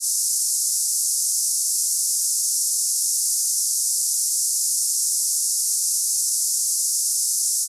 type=band-pass noise; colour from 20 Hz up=white; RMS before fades=-22 dBFS; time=0-7.68 s; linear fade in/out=50 ms; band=5300 to 11000 Hz; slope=48 dB/octave; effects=resampled to 32000 Hz